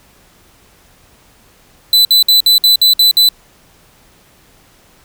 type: tone bursts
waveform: 45% pulse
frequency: 4000 Hz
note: B7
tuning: 21 cents sharp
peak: -6 dBFS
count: 8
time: 1.93-3.289 s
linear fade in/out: 2 ms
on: 120 ms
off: 57 ms
effects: pink hiss -48 dBFS RMS until 5.04 s